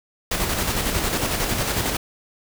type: noise with tremolo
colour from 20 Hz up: pink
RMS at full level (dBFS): -22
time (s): 0.31-1.97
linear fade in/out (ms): 5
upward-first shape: square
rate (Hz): 11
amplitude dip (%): 35
effects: none